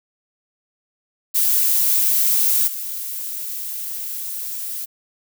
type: noise with level steps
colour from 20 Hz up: violet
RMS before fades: -17 / -28 dBFS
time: 1.34-4.86 s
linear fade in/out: 20 ms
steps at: 2.67 s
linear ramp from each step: 10 ms
effects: none